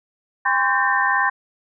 sine tone cluster, 802 / 1031 / 1113 / 1566 / 1811 Hz, G5 / C6 / C#6 / G6 / A6, +39 / -26 / +7 / -2 / +49 cents, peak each -24 / -21 / -26 / -22 / -21 dBFS, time 0.45-1.3 s, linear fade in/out 10 ms, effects none

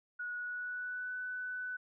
sine tone with pitch glide, 1460 to 1496.7 Hz, F#6 to F#6, -24 to +19 cents, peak -37 dBFS, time 0.19-1.77 s, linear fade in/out 10 ms, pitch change +43 cents, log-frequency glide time 0.36-1.14 s, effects none

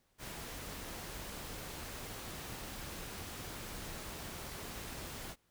pink noise, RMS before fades -45 dBFS, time 0.18-5.36 s, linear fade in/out 50 ms, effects pink hiss -75 dBFS RMS until 5.5 s

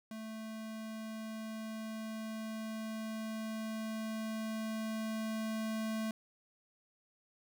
square tone with level ramp, 220 Hz, A3, in tune, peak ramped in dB -43 to -35 dBFS, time 0.11-6.11 s, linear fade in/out 2 ms, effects none

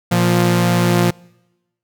sawtooth tone pair together, 117.3 / 175.1 Hz, A#2 / F3, +11 / +5 cents, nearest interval perfect fifth, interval 694 cents, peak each -13 / -10 dBFS, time 0.11-1.11 s, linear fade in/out 10 ms, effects noise-tail reverb RT60 1.0 s tail -26 dB re dry

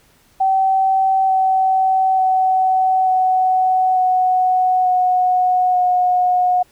sine tone with pitch steps, 767 / 759.9 / 753 / 746 / 739.2 / 732.4 / 725.6 Hz, G5 / F#5 / F#5 / F#5 / F#5 / F#5 / F#5, -38 / +46 / +30 / +14 / -2 / -18 / -34 cents, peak -12 dBFS, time 0.4-6.63 s, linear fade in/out 10 ms, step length 890 ms, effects pink hiss -54 dBFS RMS until 6.71 s

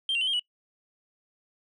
sine tone with pitch steps, 3167 / 2765 / 3039 / 3208 / 2941 Hz, G7 / F7 / F#7 / G7 / F#7, +17 / -18 / +46 / +39 / -11 cents, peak -22 dBFS, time 0.09-0.395 s, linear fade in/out 2 ms, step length 61 ms, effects noise-tail reverb RT60 0.1 s tail -24 dB re dry + tanh soft clip ceiling -22 dBFS

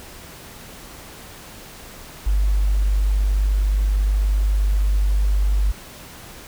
sine tone, 49.84 Hz, G1, 29 cents sharp, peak -15 dBFS, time 2.26-5.72 s, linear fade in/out 10 ms, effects pink hiss -40 dBFS RMS until 6.47 s

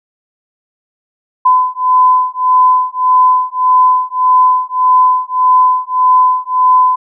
sine beating tone pair, 1011 / 1012.7 Hz, B5 / B5, +40 / +43 cents, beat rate 1.7 Hz, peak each -10 dBFS, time 1.45-6.96 s, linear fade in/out 10 ms, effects none

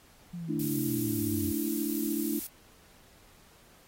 sine exponential sweep, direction down, 177.6 to 89.3 Hz, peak -35 dBFS, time 0.33-1.52 s, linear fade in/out 10 ms
sine chord, A suspended fourth, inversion none, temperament just, 220 / 293.3 / 330 Hz, A3 / D4 / E4, 0 / -2 / +2 cents, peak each -35 / -32 / -34 dBFS, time 0.48-2.4 s, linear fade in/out 20 ms
violet noise, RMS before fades -36 dBFS, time 0.59-2.47 s, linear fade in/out 5 ms
effects pink hiss -59 dBFS RMS until 3.87 s + AAC 48 kbps

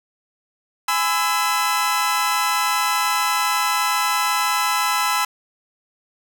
sawtooth chord, E major, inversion first, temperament equal with one note detuned, 830.6 / 1010.3 / 1318.5 Hz, G#5 / B5 / E6, 0 / +39 / 0 cents, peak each -21 / -18 / -18 dBFS, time 0.88-5.25 s, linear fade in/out 5 ms, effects none

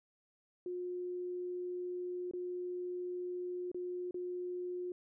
sine tone with dropouts, 358.6 Hz, F4, 46 cents sharp, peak -37 dBFS, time 0.66-4.92 s, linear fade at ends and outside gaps 2 ms, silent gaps 2.312-2.335 / 3.716-3.745 / 4.11-4.143 s, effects none

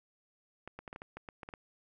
clicks, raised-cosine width 0.5 ms, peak -29 dBFS, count 11, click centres 0.676 / 0.79 / 0.878 / 0.929 / 0.961 / 1.019 / 1.17 / 1.288 / 1.432 / 1.489 / 1.538 s, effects none

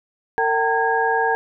sine tone cluster, 455.8 / 770 / 910 / 1640 Hz, A#4 / G5 / A#5 / G#6, -39 / -31 / -42 / -22 cents, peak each -22 dBFS, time 0.38-1.35 s, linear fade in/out 0 ms, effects none

